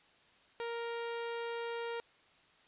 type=tone; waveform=sawtooth; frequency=467 Hz; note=A#4; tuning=3 cents sharp; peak=-33 dBFS; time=0.6-2 s; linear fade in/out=0 ms; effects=white hiss -65 dBFS RMS until 2.67 s + resampled to 8000 Hz